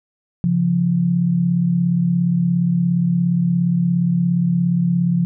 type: tone pair together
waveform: sine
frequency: 137.3 / 174.44 Hz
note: C#3 / F3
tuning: -16 / -2 cents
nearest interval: major third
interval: 414 cents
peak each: -21 / -15 dBFS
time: 0.44-5.25 s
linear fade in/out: 0 ms
effects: none